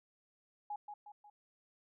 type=tone with echo; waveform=sine; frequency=830.6 Hz; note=G#5; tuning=in tune; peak=-38 dBFS; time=0.7-0.76 s; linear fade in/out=5 ms; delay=180 ms; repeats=3; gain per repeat=-6 dB; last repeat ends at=1.3 s; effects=none